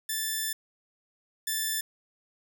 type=tone pair in turn; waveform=5% pulse; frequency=1760 / 1760 Hz; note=A6 / A6; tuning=0 / 0 cents; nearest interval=unison; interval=0 cents; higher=neither; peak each=-18 / -17 dBFS; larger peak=second; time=0.09-0.53 / 1.47-1.81 s; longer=first; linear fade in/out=5 ms; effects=none